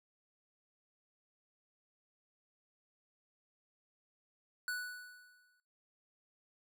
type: tone with exponential decay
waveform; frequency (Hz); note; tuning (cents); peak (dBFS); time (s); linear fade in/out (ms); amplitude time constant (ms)
square; 1480; F#6; 0; -35; 4.68-5.6; 1; 200
effects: noise-tail reverb RT60 0.6 s tail -26 dB re dry